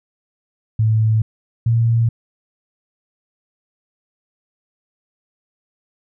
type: tone pair in turn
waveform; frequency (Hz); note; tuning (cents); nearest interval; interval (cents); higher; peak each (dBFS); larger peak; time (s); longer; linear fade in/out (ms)
sine; 110 / 115.58; A2 / A#2; 0 / -14; minor second; 86; second; -12; neither; 0.79-1.22 / 1.66-2.09; neither; 5
effects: none